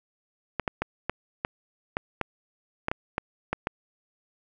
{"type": "clicks", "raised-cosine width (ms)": 0.5, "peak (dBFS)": -11, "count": 12, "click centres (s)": [0.597, 0.678, 0.82, 1.096, 1.449, 1.969, 2.213, 2.884, 2.915, 3.181, 3.53, 3.671], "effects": []}